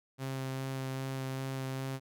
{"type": "tone with vibrato", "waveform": "sawtooth", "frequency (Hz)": 133, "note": "C3", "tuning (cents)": 29, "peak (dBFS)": -31, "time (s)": [0.18, 2], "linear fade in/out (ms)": 50, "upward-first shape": "sine", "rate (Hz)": 2.5, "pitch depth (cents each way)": 11, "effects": []}